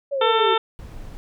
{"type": "exponential sweep", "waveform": "sine", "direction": "down", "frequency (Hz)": [573, 370], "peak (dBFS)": -21, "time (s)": [0.11, 0.55], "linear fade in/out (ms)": 20}
{"type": "harmonic tone", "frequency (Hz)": 447.2, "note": "A4", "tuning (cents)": 28, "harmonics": [1, 2, 3, 4, 5, 6, 7, 8], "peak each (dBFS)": [-21, -21, -22, -32, -34, -33, -30, -26], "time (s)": [0.21, 0.58], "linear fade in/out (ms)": 5}
{"type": "noise", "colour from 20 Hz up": "brown", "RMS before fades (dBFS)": -36, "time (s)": [0.79, 1.17], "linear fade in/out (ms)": 0}
{"effects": []}